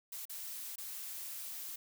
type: noise with dropouts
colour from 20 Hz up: blue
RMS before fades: -44 dBFS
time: 0.12-1.76 s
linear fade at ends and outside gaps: 5 ms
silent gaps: 0.254-0.295 / 0.758-0.78 s
effects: none